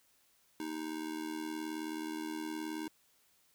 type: tone with amplitude modulation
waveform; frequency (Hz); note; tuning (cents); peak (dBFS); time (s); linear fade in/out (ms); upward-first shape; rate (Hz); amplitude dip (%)
square; 312; D#4; +5; -35; 0.6-2.88; 2; sine; 79; 75
effects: white hiss -70 dBFS RMS until 3.54 s